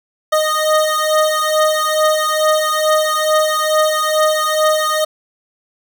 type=beating tone pair; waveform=25% pulse; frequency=618 / 620.3 Hz; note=D#5 / D#5; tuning=-12 / -5 cents; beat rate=2.3 Hz; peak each=-12 dBFS; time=0.32-5.05 s; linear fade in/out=10 ms; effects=none